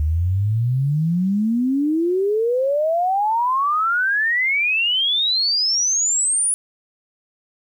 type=exponential sweep; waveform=sine; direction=up; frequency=73.42 to 9990 Hz; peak=-16 dBFS; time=0-6.54 s; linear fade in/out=0 ms; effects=9-bit